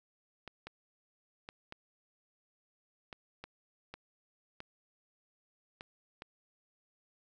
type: clicks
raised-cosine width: 0.3 ms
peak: -28 dBFS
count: 10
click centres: 0.477 / 0.67 / 1.489 / 1.724 / 3.128 / 3.44 / 3.94 / 4.604 / 5.809 / 6.221 s
effects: none